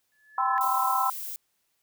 sine tone with exponential growth, 1720 Hz, A6, 40 cents flat, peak -29 dBFS, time 0.12-0.58 s, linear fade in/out 0 ms, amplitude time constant 100 ms
sine chord, C major seventh, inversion second, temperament equal with one note detuned, 784 / 1008.5 / 1046.5 / 1318.5 Hz, G5 / B5 / C6 / E6, 0 / +36 / 0 / 0 cents, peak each -28 dBFS, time 0.38-1.1 s, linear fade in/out 2 ms
violet noise, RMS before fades -36 dBFS, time 0.61-1.36 s, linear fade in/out 0 ms
effects white hiss -74 dBFS RMS until 1.82 s

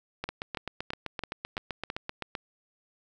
two click trains, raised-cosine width 0.3 ms, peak -17 / -17 dBFS, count 6 / 17, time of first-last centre 0.24-1.901 / 0.29-2.352 s, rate 3.01 / 7.76 Hz, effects none

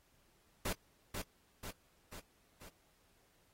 pink noise with echo, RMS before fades -38 dBFS, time 0.65-0.73 s, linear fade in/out 5 ms, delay 490 ms, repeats 4, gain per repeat -4 dB, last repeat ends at 2.69 s, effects pink hiss -72 dBFS RMS until 3.53 s + AAC 48 kbps

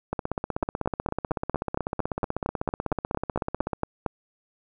two click trains, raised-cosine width 1 ms, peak -11 / -13 dBFS, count 16 / 59, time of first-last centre 0.63-4.062 / 0.13-3.732 s, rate 4.37 / 16.1 Hz, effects none

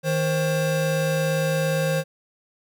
square tone pair together, 157.9 / 531.1 Hz, D#3 / C5, +26 / +26 cents, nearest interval octave + major sixth, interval 2100 cents, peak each -24 dBFS, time 0.03-2.04 s, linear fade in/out 50 ms, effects none

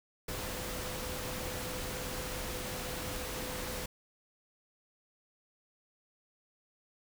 sine tone in noise, 505 Hz, B4, 39 cents sharp, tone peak -45 dBFS, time 0.28-3.86 s, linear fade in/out 5 ms, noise pink, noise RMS -39 dBFS, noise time 0.28-3.86 s, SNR -9 dB, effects none

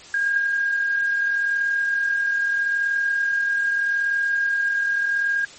sine tone with amplitude modulation, 1620 Hz, G#6, 43 cents flat, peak -17 dBFS, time 0.14-5.45 s, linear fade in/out 2 ms, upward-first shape sine, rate 40.8 Hz, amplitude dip 35%, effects white hiss -43 dBFS RMS until 5.58 s + MP3 32 kbps

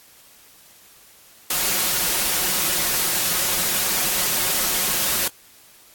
white noise with comb filter, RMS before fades -21 dBFS, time 1.5-5.28 s, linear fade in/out 5 ms, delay 5.5 ms, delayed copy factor +0.5, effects white hiss -50 dBFS RMS until 5.94 s + AAC 64 kbps

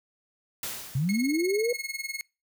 white noise with exponential decay, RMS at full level -32 dBFS, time 0.63-1.51 s, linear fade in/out 2 ms, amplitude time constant 190 ms
sine linear sweep, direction up, 122.4 to 493.9 Hz, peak -23 dBFS, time 0.95-1.73 s, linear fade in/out 5 ms
sawtooth tone with tremolo, 2172 Hz, C#7, 36 cents flat, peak -26 dBFS, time 1.09-2.21 s, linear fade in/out 0 ms, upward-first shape sine, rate 20 Hz, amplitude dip 85%
effects noise-tail reverb RT60 0.3 s tail -26 dB re dry

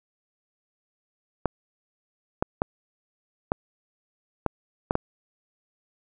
clicks, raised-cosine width 1 ms, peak -8 dBFS, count 7, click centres 1.457 / 2.425 / 2.619 / 3.519 / 4.463 / 4.909 / 4.954 s, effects none

